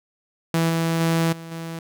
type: tone with level steps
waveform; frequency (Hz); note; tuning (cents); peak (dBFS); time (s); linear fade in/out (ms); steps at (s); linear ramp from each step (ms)
sawtooth; 164.81; E3; 0; -14 / -16 / -14 / -31 / -26; 0.54-1.79; 2; 0.69 / 1 / 1.32 / 1.51; 10
effects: none